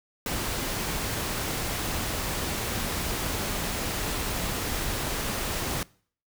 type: noise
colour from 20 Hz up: pink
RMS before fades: -30 dBFS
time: 0.26-5.83 s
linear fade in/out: 2 ms
effects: noise-tail reverb RT60 0.5 s tail -23 dB re dry